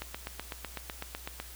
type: click train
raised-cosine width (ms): 0.3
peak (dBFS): -20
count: 12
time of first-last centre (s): 0.02-1.4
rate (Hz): 7.97
effects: added 60 Hz sine -48 dBFS peak until 1.55 s + white hiss -49 dBFS RMS until 1.55 s